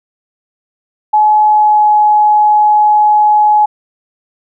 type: tone with pitch glide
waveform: sine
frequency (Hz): 850 to 844.1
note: G#5 to G#5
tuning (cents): +40 to +28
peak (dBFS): -5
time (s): 1.13-3.66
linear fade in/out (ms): 10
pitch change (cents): -12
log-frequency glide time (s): 1.45-1.9
effects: none